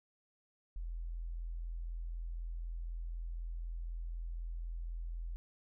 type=tone; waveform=sine; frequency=42 Hz; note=E1; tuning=33 cents sharp; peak=-38 dBFS; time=0.76-5.36 s; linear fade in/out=0 ms; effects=none